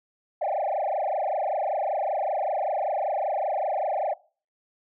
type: tone with frequency modulation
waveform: sine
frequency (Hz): 694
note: F5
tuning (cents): -11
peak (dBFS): -22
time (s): 0.41-4.14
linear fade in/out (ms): 10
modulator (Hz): 25.2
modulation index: 4.6
effects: noise-tail reverb RT60 0.4 s tail -23 dB re dry + tanh soft clip ceiling -21 dBFS